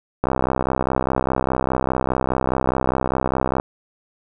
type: click train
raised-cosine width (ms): 1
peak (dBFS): -5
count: 219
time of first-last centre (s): 0.24-3.599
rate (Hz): 64.9
effects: none